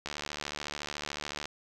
click train, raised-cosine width 0.2 ms, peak -18 dBFS, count 104, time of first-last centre 0.06-1.456 s, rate 73.8 Hz, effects none

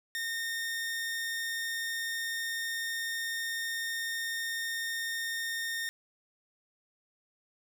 sawtooth tone, 1832 Hz, A#6, 31 cents flat, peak -29 dBFS, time 0.15-5.89 s, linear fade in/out 0 ms, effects none

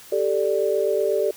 sine chord, G suspended second, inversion none, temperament equal, 392 / 440 / 587.3 Hz, G4 / A4 / D5, 0 / 0 / 0 cents, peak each -23 dBFS, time 0.12-1.31 s, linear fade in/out 5 ms, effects white hiss -45 dBFS RMS until 1.36 s

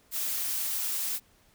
blue noise, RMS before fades -31 dBFS, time 0.11-1.2 s, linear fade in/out 50 ms, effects pink hiss -63 dBFS RMS until 1.54 s

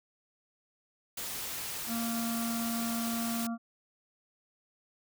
white noise, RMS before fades -38 dBFS, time 1.17-3.47 s, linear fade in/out 5 ms
harmonic tone, 231.2 Hz, A#3, 14 cents flat, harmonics 1 / 3 / 5 / 6, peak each -32 / -42 / -46 / -48 dBFS, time 1.87-3.58 s, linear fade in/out 50 ms
effects none

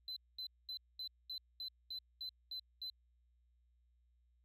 sine tone bursts, 4043 Hz, B7, 40 cents sharp, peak -40 dBFS, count 10, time 0.08-2.9 s, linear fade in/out 2 ms, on 84 ms, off 220 ms, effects tanh soft clip ceiling -40 dBFS + added 60 Hz sine -70 dBFS peak until 4.44 s

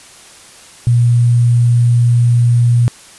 sine tone with sample-and-hold, 119.8 Hz, A#2, 48 cents sharp, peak -7 dBFS, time 0.87-2.88 s, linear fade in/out 0 ms, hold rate 8820 Hz, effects white hiss -39 dBFS RMS until 3.18 s + resampled to 24000 Hz

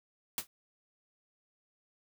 white noise with exponential decay, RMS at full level -30 dBFS, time 0.38-0.47 s, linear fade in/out 1 ms, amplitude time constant 19 ms, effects none

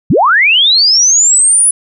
sine linear sweep, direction up, 95.9 to 10060 Hz, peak -5 dBFS, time 0.1-1.71 s, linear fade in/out 5 ms, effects none

